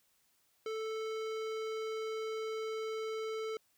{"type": "tone with hard clipping", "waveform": "sine", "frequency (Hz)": 440.1, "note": "A4", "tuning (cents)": 0, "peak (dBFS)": -38, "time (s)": [0.66, 3.57], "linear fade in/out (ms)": 2, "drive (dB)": 18, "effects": ["white hiss -73 dBFS RMS until 3.77 s"]}